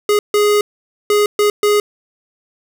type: tone bursts at uneven times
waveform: square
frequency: 415.3 Hz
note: G#4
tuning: in tune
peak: -11 dBFS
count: 5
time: 0.09-0.19 / 0.34-0.61 / 1.1-1.26 / 1.39-1.5 / 1.63-1.8 s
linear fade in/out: 2 ms
effects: none